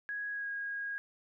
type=tone with pitch glide; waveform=sine; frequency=1661.2 to 1638.3 Hz; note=G#6 to G#6; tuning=0 to -24 cents; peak=-35 dBFS; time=0.09-0.98 s; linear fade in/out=0 ms; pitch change=-24 cents; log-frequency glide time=0.31-0.49 s; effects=none